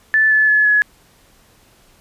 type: tone with pitch steps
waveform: sine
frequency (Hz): 1750 / 1730.9 / 1712 / 1693.3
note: A6 / A6 / A6 / G#6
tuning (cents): -10 / -29 / -48 / +33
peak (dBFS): -10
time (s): 0.14-0.82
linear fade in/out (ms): 0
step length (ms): 170
effects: pink hiss -52 dBFS RMS until 2 s + resampled to 32000 Hz

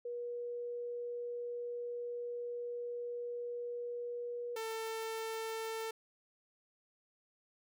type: tone pair in turn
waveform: sine / sawtooth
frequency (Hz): 481 / 446.8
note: B4 / A4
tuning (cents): -46 / +27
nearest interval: minor second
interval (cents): 127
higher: first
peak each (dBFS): -38 / -34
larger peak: second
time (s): 0.05-4.56 / 4.56-5.91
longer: first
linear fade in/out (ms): 5
effects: none

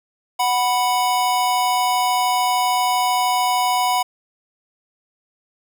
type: tone pair together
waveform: square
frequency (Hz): 740 / 987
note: F#5 / B5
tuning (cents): 0 / -1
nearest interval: perfect fourth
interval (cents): 499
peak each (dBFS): -20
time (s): 0.39-4.03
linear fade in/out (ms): 10
effects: none

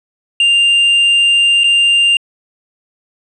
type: tone with dropouts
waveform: triangle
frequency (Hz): 2794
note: F7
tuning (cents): 0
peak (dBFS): -6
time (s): 0.4-2.17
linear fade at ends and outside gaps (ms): 2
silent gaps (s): 1.636-1.641
effects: resampled to 24000 Hz

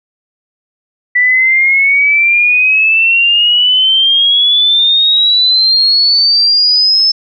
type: exponential sweep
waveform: sine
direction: up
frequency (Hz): 1964 to 5274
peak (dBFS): -6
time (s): 1.15-7.12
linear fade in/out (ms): 10
effects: none

